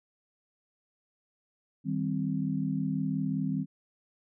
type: chord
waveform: sine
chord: C minor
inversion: first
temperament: just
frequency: 156.98 / 196.22 / 261.6 Hz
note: Eb3 / G3 / C4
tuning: +16 / +2 / 0 cents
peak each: -32 dBFS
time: 1.84-3.66 s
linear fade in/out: 50 ms
effects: none